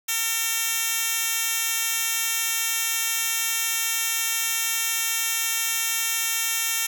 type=tone with high-pass filter; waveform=10% pulse; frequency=454.4 Hz; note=A#4; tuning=44 cents flat; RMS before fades=-25 dBFS; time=0.08-6.87 s; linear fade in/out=10 ms; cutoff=3800 Hz; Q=0.51; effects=none